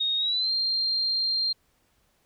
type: tone with pitch glide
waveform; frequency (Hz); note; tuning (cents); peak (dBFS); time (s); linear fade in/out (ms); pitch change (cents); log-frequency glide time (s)
sine; 3729 to 4186; A#7 to C8; 0 to 0; -23; 0-1.53; 10; +200; 0.17-0.51
effects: pink hiss -68 dBFS RMS until 2.25 s